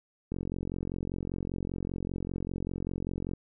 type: click train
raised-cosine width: 3 ms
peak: -21 dBFS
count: 137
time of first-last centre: 0.32-3.336 s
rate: 45.1 Hz
effects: none